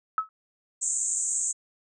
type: tone with exponential decay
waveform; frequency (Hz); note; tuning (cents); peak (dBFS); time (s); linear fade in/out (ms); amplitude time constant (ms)
sine; 1292; E6; -35; -18; 0.18-0.29; 1; 23
type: band-pass noise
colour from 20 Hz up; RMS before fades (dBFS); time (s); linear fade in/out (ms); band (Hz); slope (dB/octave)
pink; -28; 0.81-1.53; 20; 6700 to 8300; 96
effects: none